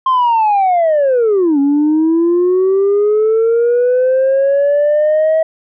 sine linear two-way sweep, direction down then up, 1061 to 276.3 to 644 Hz, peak -7 dBFS, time 0.06-5.43 s, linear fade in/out 5 ms, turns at 1.59 s, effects tanh soft clip ceiling -7 dBFS

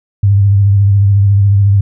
sine tone with vibrato, 99.9 Hz, G2, 33 cents sharp, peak -5 dBFS, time 0.23-1.81 s, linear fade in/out 5 ms, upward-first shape triangle, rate 14 Hz, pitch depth 49 cents each way, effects none

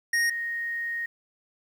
square / sine tone pair in turn, 1864.7 / 1864.7 Hz, A#6 / A#6, 0 / 0 cents, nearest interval unison, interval 0 cents, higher neither, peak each -22 / -28 dBFS, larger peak first, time 0.13-0.3 / 0.3-1.06 s, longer second, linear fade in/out 5 ms, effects low-pass 11000 Hz 12 dB/octave + 9-bit

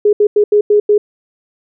sine tone bursts at uneven times, 416.2 Hz, G#4, 4 cents sharp, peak -6 dBFS, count 6, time 0.05-0.13 / 0.2-0.27 / 0.36-0.44 / 0.52-0.61 / 0.7-0.8 / 0.89-0.98 s, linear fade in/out 5 ms, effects none

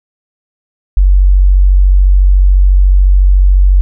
sine tone, 47 Hz, F#1, 28 cents sharp, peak -3 dBFS, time 0.97-3.81 s, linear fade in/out 0 ms, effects none

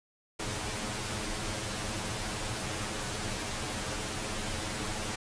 pink noise with comb filter, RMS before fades -35 dBFS, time 0.39-5.16 s, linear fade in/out 10 ms, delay 9.4 ms, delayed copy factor +0.95, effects resampled to 22050 Hz

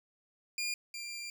20% pulse tone pair in turn, 2414 / 2379 Hz, D7 / D7, +47 / +22 cents, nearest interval unison, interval 25 cents, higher first, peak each -28 / -35 dBFS, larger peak first, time 0.58-0.74 / 0.94-1.3 s, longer second, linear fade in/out 2 ms, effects none

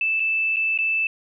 sine tone with dropouts, 2637 Hz, E7, in tune, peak -19 dBFS, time 0.01-1.07 s, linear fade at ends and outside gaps 2 ms, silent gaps 0.198-0.202 / 0.561-0.567 / 0.777-0.787 s, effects none

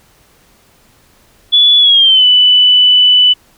sine tone with pitch glide, 3430 to 2986 Hz, A7 to F#7, -45 to +15 cents, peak -4 dBFS, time 1.52-3.34 s, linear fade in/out 20 ms, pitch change -240 cents, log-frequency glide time 1.79-2.25 s, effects pink hiss -49 dBFS RMS until 3.57 s

